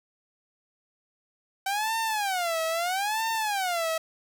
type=tone with vibrato; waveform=sawtooth; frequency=764 Hz; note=G5; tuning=45 cents flat; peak=-22 dBFS; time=1.66-3.98 s; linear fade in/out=5 ms; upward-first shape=sine; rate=0.77 Hz; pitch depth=290 cents each way; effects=none